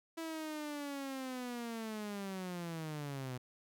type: linear sweep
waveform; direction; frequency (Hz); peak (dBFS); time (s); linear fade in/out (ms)
sawtooth; down; 329.6 to 123.47; -36; 0.17-3.38; 10
effects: none